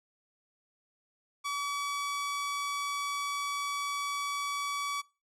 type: tone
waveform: sawtooth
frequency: 1141 Hz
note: C#6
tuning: 50 cents sharp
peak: -28 dBFS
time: 1.44-5.02 s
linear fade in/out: 20 ms
effects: noise-tail reverb RT60 0.3 s tail -22 dB re dry + low-pass 10000 Hz 12 dB/octave